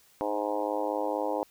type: harmonic tone with a mistuned harmonic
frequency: 104.2 Hz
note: G#2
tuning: 6 cents sharp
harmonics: 3 / 4 / 5 / 6 / 7 / 8 / 9 / 10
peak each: -35 / -37 / -32 / -36 / -38 / -35 / -37 / -46 dBFS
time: 0.21-1.43 s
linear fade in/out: 0 ms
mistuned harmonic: 3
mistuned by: -23 cents
effects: white hiss -61 dBFS RMS until 1.5 s